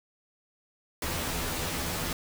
pink noise with comb filter, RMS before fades -32 dBFS, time 1.02-2.13 s, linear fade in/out 2 ms, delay 12 ms, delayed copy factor +0.8, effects none

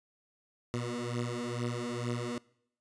15% pulse beating tone pair, 119.4 / 121.6 Hz, A#2 / B2, +42 / -26 cents, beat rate 2.2 Hz, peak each -30 dBFS, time 0.74-2.38 s, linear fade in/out 0 ms, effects noise-tail reverb RT60 0.7 s tail -23 dB re dry + resampled to 22050 Hz

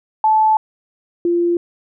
sine tone pair in turn, 870 / 345.3 Hz, A5 / F4, -20 / -20 cents, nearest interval octave + major third, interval 1600 cents, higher first, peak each -10 / -13 dBFS, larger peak first, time 0.24-0.57 / 1.25-1.57 s, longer first, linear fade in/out 2 ms, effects none

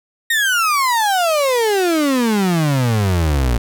35% pulse exponential sweep, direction down, 1881 to 56.1 Hz, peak -12 dBFS, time 0.3-3.58 s, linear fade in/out 5 ms, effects none

